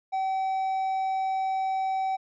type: tone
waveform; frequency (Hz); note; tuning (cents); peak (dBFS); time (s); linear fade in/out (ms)
triangle; 765; G5; -42; -23; 0.12-2.17; 20
effects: resampled to 16000 Hz